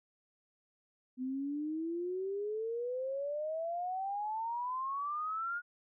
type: exponential sweep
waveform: sine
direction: up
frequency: 251.1 to 1444 Hz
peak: -34 dBFS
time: 1.17-5.62 s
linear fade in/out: 50 ms
effects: none